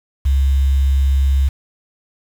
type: tone with quantisation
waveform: sine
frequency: 68 Hz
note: C#2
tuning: 33 cents flat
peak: -11 dBFS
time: 0.25-1.49 s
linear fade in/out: 10 ms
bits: 6
effects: none